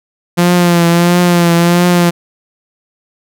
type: tone with vibrato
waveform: sawtooth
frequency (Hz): 173.3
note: F3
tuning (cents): -13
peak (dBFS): -3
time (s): 0.37-2.11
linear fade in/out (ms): 20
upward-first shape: triangle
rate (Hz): 1.5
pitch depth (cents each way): 45
effects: none